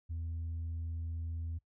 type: tone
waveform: sine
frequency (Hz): 82.41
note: E2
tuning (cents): 0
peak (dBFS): -34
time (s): 0.09-1.59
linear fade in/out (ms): 20
effects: noise-tail reverb RT60 0.1 s tail -20 dB re dry + tanh soft clip ceiling -34 dBFS